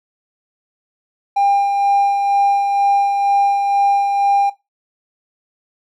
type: tone with tremolo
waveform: triangle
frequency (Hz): 800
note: G5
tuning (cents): +35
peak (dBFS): -8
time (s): 1.36-4.5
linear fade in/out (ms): 10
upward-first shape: sine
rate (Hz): 2.1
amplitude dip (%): 45
effects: noise-tail reverb RT60 0.2 s tail -17 dB re dry + tanh soft clip ceiling -6 dBFS